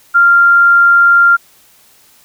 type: tone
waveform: sine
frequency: 1391 Hz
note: F6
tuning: 7 cents flat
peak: -4 dBFS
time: 0.14-1.37 s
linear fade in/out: 20 ms
effects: white hiss -47 dBFS RMS until 2.24 s